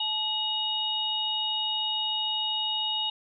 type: tone cluster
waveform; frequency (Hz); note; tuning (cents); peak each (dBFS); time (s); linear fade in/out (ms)
sine; 864 / 2901 / 3734; A5 / F#7 / A#7; -32 / -35 / +2; -35 / -29 / -30; 0-3.1; 5
effects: none